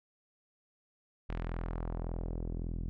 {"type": "tone with low-pass filter sweep", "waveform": "sawtooth", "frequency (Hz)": 41.78, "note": "E1", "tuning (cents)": 24, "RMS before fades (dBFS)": -37, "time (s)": [1.29, 2.89], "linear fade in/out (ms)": 0, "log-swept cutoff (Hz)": [2600, 220], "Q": 1.1, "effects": []}